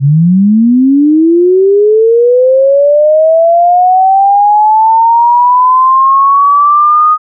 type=linear sweep; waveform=sine; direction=up; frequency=132.2 to 1246 Hz; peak=-3 dBFS; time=0-7.18 s; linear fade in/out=50 ms; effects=none

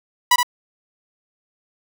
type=tone with echo; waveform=sawtooth; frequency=981 Hz; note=B5; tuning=12 cents flat; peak=-7 dBFS; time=0.31-0.36 s; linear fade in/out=5 ms; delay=71 ms; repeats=1; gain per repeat=-5 dB; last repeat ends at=0.431 s; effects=none

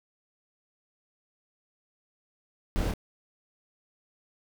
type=noise with echo; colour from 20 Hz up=brown; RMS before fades=-29 dBFS; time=2.76-2.91 s; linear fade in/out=0 ms; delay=27 ms; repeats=1; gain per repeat=-2 dB; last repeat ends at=2.937 s; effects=none

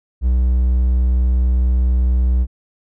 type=tone; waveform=triangle; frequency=62.2 Hz; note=B1; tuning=13 cents sharp; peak=-10 dBFS; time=0.21-2.47 s; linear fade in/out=50 ms; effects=none

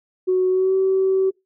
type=tone with pitch glide; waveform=sine; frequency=370 to 381.5 Hz; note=F#4 to G4; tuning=0 to -47 cents; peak=-14 dBFS; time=0.27-1.31 s; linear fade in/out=20 ms; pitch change=+53 cents; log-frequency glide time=0.49-0.75 s; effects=noise-tail reverb RT60 0.2 s tail -24 dB re dry + tanh soft clip ceiling -10 dBFS

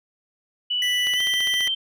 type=tone with pitch glide; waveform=sine; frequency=2960 to 3129 Hz; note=F#7 to G7; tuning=0 to -4 cents; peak=-21 dBFS; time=0.7-1.75 s; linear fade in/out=10 ms; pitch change=+96 cents; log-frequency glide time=1.15-1.21 s
type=tone; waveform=square; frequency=1974 Hz; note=B6; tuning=1 cent flat; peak=-25 dBFS; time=0.82-1.68 s; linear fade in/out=2 ms
type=click train; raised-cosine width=0.2 ms; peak=-16 dBFS; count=10; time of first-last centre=1.07-1.674 s; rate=14.9 Hz
effects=none

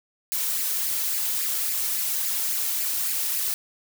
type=noise with flanger; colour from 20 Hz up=blue; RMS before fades=-26 dBFS; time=0.32-3.54 s; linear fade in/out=0 ms; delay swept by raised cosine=0.41 to 2.31 ms; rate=3.6 Hz; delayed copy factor=+0.55; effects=none

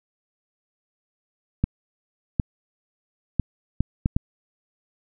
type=clicks; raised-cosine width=5 ms; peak=-7 dBFS; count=6; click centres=1.64 / 2.398 / 3.397 / 3.806 / 4.059 / 4.165 s; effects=none

